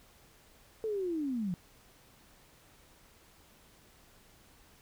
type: linear sweep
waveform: sine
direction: down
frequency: 450 to 168.4 Hz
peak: -31 dBFS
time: 0.84-1.54 s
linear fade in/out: 0 ms
effects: pink hiss -61 dBFS RMS until 4.81 s